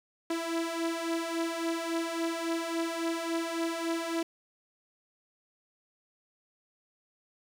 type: beating tone pair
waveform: sawtooth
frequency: 329.6 / 333.2 Hz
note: E4 / E4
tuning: 0 / +19 cents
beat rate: 3.6 Hz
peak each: -31 / -28 dBFS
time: 0.3-4.23 s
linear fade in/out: 5 ms
effects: low-pass 10000 Hz 12 dB/octave + 9-bit